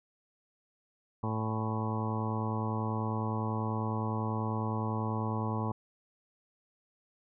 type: harmonic tone with a mistuned harmonic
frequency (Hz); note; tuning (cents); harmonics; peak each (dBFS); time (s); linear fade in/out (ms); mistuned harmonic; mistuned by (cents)
110; A2; 0; 1 / 2 / 3 / 4 / 5 / 6 / 7 / 8 / 9 / 10; -33 / -36 / -42 / -42 / -45 / -49 / -44 / -42 / -40 / -43; 1.23-5.72; 5; 8; -37
effects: none